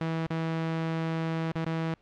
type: tone with dropouts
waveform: sawtooth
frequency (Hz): 162.7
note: E3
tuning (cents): -22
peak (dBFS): -24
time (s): 0.01-1.94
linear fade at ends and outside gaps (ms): 0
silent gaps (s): 0.265-0.304 / 1.518-1.556 / 1.646-1.663
effects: pink hiss -65 dBFS RMS until 2.01 s + low-pass 3000 Hz 12 dB/octave